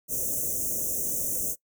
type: band-stop noise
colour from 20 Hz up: white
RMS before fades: -29 dBFS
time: 0.08-1.56 s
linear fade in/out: 50 ms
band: 640 to 5900 Hz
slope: 96 dB/octave
effects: noise-tail reverb RT60 0.1 s tail -21 dB re dry